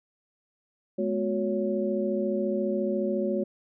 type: tone cluster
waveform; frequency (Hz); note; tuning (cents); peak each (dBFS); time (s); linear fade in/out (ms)
sine; 211.6 / 245.9 / 365 / 558; G#3 / B3 / F#4 / C#5; +33 / -7 / -24 / +11; -29 / -35 / -29 / -30; 0.98-3.44; 10
effects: none